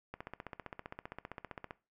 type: click train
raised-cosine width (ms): 0.5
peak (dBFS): -27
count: 25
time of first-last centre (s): 0.14-1.709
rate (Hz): 15.3
effects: noise-tail reverb RT60 0.3 s tail -19 dB re dry